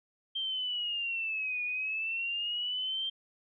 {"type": "linear two-way sweep", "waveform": "sine", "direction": "down then up", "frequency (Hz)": [3169, 2444, 3169], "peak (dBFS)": -31, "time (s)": [0.35, 3.1], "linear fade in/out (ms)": 10, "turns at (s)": 1.63, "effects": []}